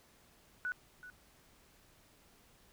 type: tone with echo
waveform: sine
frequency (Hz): 1480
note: F#6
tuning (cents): 0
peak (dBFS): -34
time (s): 0.65-0.72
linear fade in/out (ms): 0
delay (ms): 380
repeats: 1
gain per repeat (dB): -14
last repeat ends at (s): 1.1
effects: pink hiss -65 dBFS RMS until 2.72 s